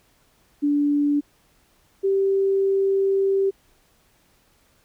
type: tone pair in turn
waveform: sine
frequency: 290 / 390 Hz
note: D4 / G4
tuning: -22 / -9 cents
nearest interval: perfect fourth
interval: 513 cents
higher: second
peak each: -17 dBFS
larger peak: neither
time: 0.62-1.21 / 2.03-3.51 s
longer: second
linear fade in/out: 20 ms
effects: pink hiss -61 dBFS RMS until 4.84 s